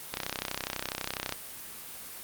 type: click train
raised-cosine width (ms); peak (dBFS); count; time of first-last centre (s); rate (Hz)
0.2; -13; 39; 0.14-1.324; 32.1
effects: white hiss -43 dBFS RMS until 2.23 s + Opus 32 kbps